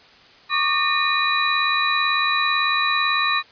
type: tone cluster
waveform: sine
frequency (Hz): 1120 / 1198 / 1828 / 2451 / 3933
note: C#6 / D6 / A#6 / D#7 / B7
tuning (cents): +18 / +34 / -34 / -27 / -8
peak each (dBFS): -24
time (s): 0.49-3.43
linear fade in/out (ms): 50
effects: white hiss -49 dBFS RMS until 3.51 s + resampled to 11025 Hz